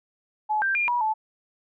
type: tone with pitch steps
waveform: sine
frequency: 854 / 1576 / 2408 / 967 / 870 Hz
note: G#5 / G6 / D7 / B5 / A5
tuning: +48 / +9 / +43 / -37 / -20 cents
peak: -21 dBFS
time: 0.49-1.14 s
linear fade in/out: 20 ms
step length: 130 ms
effects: none